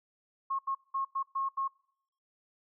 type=tone bursts at uneven times; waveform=sine; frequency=1084 Hz; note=C#6; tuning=39 cents flat; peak=-29 dBFS; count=6; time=0.5-0.59 / 0.67-0.75 / 0.94-1.05 / 1.15-1.23 / 1.35-1.49 / 1.57-1.68 s; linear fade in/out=10 ms; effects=noise-tail reverb RT60 0.7 s tail -24 dB re dry